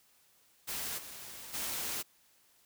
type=noise with level steps; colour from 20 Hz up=white; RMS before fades=-38 / -47 / -37 dBFS; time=0.67-2.03 s; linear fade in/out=20 ms; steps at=0.97 / 1.53 s; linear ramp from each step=20 ms; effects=white hiss -67 dBFS RMS until 2.65 s